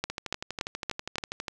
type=two click trains; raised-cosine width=0.2 ms; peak=-11 / -16 dBFS; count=5 / 18; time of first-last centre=0.04-1.183 / 0.1-1.482 s; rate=3.5 / 12.3 Hz; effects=none